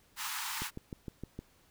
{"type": "high-pass noise", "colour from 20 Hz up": "pink", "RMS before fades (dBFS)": -38, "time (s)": [0.16, 0.71], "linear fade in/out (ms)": 50, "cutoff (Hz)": 830, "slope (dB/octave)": 96}
{"type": "click train", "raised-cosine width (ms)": 3, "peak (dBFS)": -27, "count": 6, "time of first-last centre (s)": [0.62, 1.39], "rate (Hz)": 6.49}
{"effects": ["pink hiss -66 dBFS RMS until 1.7 s"]}